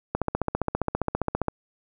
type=click train; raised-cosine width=1 ms; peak=-10 dBFS; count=21; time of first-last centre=0.15-1.483 s; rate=15 Hz; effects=none